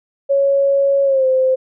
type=tone with pitch glide; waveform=sine; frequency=554.4 to 520.3 Hz; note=C#5 to C5; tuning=0 to -10 cents; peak=-11 dBFS; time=0.29-1.56 s; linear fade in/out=20 ms; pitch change=-110 cents; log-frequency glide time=1.04-1.26 s; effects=none